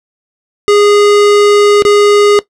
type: tone with dropouts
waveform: square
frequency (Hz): 411.6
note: G#4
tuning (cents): -16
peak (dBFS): -5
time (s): 0.68-2.39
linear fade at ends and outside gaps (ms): 0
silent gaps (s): 1.822-1.851
effects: noise-tail reverb RT60 0.1 s tail -17 dB re dry + low-pass 7000 Hz 12 dB/octave